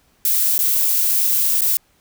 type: noise with dropouts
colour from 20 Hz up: violet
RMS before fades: -17 dBFS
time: 0.25-1.77 s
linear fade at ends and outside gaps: 1 ms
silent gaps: 0.58-0.59 / 1.609-1.618 s
effects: pink hiss -59 dBFS RMS until 2 s